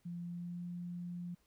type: tone with pitch glide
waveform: sine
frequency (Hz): 172.9 to 175.31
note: F3 to F3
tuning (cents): -17 to +7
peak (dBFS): -40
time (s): 0.05-1.35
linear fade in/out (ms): 10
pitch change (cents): +24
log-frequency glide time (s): 0.2-0.64
effects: pink hiss -75 dBFS RMS until 1.46 s